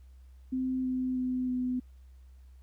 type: tone with pitch steps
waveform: sine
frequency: 258.5 / 256.1 / 253.8 / 251.4 Hz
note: C4 / C4 / B3 / B3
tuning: -21 / -37 / +47 / +31 cents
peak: -28 dBFS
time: 0.52-1.8 s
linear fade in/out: 10 ms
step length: 320 ms
effects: added 64 Hz sine -50 dBFS peak until 2.62 s + pink hiss -73 dBFS RMS until 2.62 s